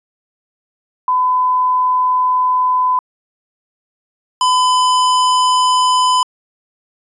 sine / square tone pair in turn, 1008 / 1008 Hz, B5 / B5, +35 / +35 cents, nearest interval unison, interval 0 cents, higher neither, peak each -11 dBFS, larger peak neither, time 1.08-2.99 / 4.41-6.23 s, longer first, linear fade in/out 2 ms, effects resampled to 22050 Hz

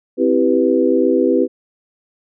sine chord, C major seventh, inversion none, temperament equal, 261.6 / 329.6 / 392 / 493.9 Hz, C4 / E4 / G4 / B4, 0 / 0 / 0 / 0 cents, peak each -17 dBFS, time 0.17-1.48 s, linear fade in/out 50 ms, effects none

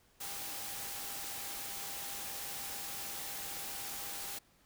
sine tone in noise, 798 Hz, G5, 31 cents sharp, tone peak -53 dBFS, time 0.2-4.39 s, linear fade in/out 10 ms, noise white, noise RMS -42 dBFS, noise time 0.2-4.39 s, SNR -14 dB, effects pink hiss -68 dBFS RMS until 4.65 s

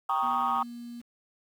sine chord, Eb dominant seventh, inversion first, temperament equal, 784 / 932.3 / 1108.7 / 1244.5 Hz, G5 / Bb5 / Db6 / Eb6, 0 / 0 / 0 / 0 cents, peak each -29 / -30 / -29 / -28 dBFS, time 0.09-0.63 s, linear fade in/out 5 ms
sine tone with pitch glide, 243.5 to 238.1 Hz, B3 to A#3, -24 to +37 cents, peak -38 dBFS, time 0.22-1.02 s, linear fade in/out 20 ms, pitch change -39 cents, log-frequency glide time 0.45-0.54 s
effects tanh soft clip ceiling -19 dBFS + 9-bit

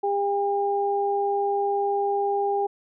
sine tone pair together, 402 / 804 Hz, G4 / G5, +44 / +44 cents, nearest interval octave, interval 1200 cents, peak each -24 dBFS, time 0.03-2.67 s, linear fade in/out 10 ms, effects none

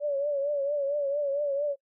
sine tone with vibrato, 570 Hz, C#5, 48 cents sharp, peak -25 dBFS, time 0-1.76 s, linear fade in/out 50 ms, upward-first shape triangle, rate 4.4 Hz, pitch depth 81 cents each way, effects noise-tail reverb RT60 0.1 s tail -24 dB re dry

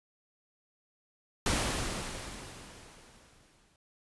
pink noise with exponential decay, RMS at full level -28 dBFS, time 1.46-3.76 s, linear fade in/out 2 ms, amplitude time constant 500 ms, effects resampled to 24000 Hz

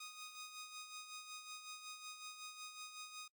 10% pulse tone with tremolo, 1244.5 Hz, D#6, in tune, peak -39 dBFS, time 0-3.28 s, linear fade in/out 5 ms, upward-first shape sine, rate 5.4 Hz, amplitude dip 55%, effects noise-tail reverb RT60 0.1 s tail -26 dB re dry + Opus 32 kbps

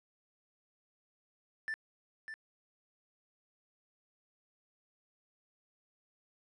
triangle tone with echo, 1768 Hz, A6, 8 cents sharp, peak -32 dBFS, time 1.68-1.74 s, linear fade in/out 0 ms, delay 600 ms, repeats 1, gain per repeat -8 dB, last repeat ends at 2.34 s, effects tanh soft clip ceiling -28 dBFS + resampled to 24000 Hz

